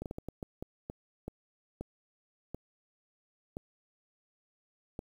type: slowing click train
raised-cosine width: 2 ms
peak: -25 dBFS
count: 13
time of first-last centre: 0.02-4.991 s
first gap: 38 ms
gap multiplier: 1.39
effects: 9-bit